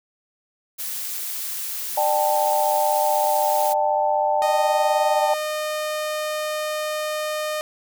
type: noise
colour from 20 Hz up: blue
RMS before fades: -29 dBFS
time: 0.78-3.74 s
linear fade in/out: 20 ms
type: chord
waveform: sine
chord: D suspended fourth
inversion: none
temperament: equal with one note detuned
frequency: 598.6 / 784 / 880 Hz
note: D5 / G5 / A5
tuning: +33 / 0 / 0 cents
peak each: -22 dBFS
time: 1.97-5.34 s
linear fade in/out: 5 ms
type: tone with pitch glide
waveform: sawtooth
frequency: 618 to 611.6 Hz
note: D#5 to D#5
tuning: -12 to -30 cents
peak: -20 dBFS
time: 4.42-7.61 s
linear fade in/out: 0 ms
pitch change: -18 cents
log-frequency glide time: 5.12-5.27 s
effects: none